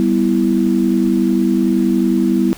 sine chord, E minor, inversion first, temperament equal, 196 / 246.9 / 329.6 Hz, G3 / B3 / E4, 0 / 0 / 0 cents, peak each -16 dBFS, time 0-2.53 s, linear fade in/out 0 ms, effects pink hiss -37 dBFS RMS until 2.57 s

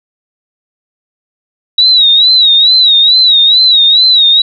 sine tone with vibrato, 3858 Hz, B7, 41 cents flat, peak -3 dBFS, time 1.78-4.42 s, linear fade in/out 5 ms, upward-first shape sine, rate 2.3 Hz, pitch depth 100 cents each way, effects none

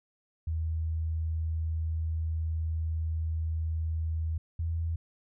sine tone pair in turn, 80.4 / 82.42 Hz, E2 / E2, -43 / 0 cents, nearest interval unison, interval 43 cents, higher second, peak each -28 dBFS, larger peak neither, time 0.47-4.38 / 4.59-4.96 s, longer first, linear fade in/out 5 ms, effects none

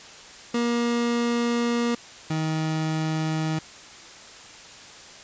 30% pulse tone pair in turn, 237.1 / 157.81 Hz, A#3 / D#3, +30 / +25 cents, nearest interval perfect fifth, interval 705 cents, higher first, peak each -19 / -21 dBFS, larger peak first, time 0.54-1.95 / 2.3-3.59 s, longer first, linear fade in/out 5 ms, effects white hiss -44 dBFS RMS until 5.23 s + resampled to 16000 Hz

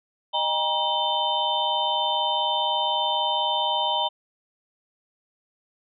sine tone cluster, 613 / 804 / 948 / 3073 / 3599 Hz, D#5 / G5 / A#5 / G7 / A7, -26 / +44 / +29 / -35 / +38 cents, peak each -31 / -29 / -25 / -27 / -30 dBFS, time 0.33-4.09 s, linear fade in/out 20 ms, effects none

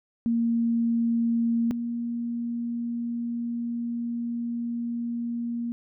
sine tone pair in turn, 232.2 / 235.8 Hz, A#3 / A#3, -7 / +20 cents, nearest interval unison, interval 27 cents, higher second, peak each -21 / -27 dBFS, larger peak first, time 0.26-1.71 / 1.71-5.72 s, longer second, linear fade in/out 0 ms, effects none

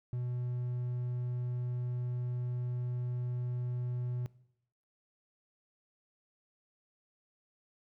triangle tone, 123.2 Hz, B2, 4 cents flat, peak -31 dBFS, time 0.13-4.26 s, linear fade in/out 0 ms, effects noise-tail reverb RT60 0.8 s tail -21 dB re dry

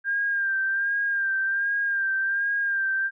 sine tone with vibrato, 1597 Hz, G6, 32 cents sharp, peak -22 dBFS, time 0.04-3.11 s, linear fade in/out 50 ms, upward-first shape sine, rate 1.3 Hz, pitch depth 38 cents each way, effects none

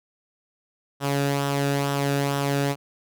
sawtooth tone with flanger, 140.6 Hz, C#3, 25 cents sharp, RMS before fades -24 dBFS, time 1-2.76 s, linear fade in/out 50 ms, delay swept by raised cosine 0.44 to 0.97 ms, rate 2.2 Hz, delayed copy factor -0.5, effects none

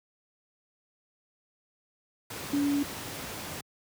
sine tone in noise, 285.5 Hz, D4, 49 cents flat, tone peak -24 dBFS, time 2.53-2.83 s, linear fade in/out 5 ms, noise pink, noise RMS -38 dBFS, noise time 2.3-3.61 s, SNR +11 dB, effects high-pass 100 Hz 12 dB/octave

